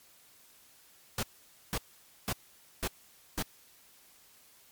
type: noise bursts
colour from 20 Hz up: pink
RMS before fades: -32 dBFS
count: 5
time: 1.18-3.425 s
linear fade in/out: 2 ms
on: 49 ms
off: 500 ms
effects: white hiss -60 dBFS RMS until 4.71 s + MP3 96 kbps